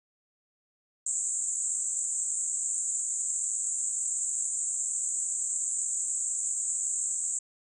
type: band-pass noise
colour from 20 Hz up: white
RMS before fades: -31 dBFS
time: 1.06-7.39 s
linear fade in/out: 5 ms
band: 7100 to 8100 Hz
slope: 96 dB/octave
effects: none